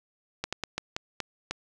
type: slowing click train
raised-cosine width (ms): 0.2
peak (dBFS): -13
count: 7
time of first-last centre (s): 0.44-1.51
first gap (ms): 86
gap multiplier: 1.29
effects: none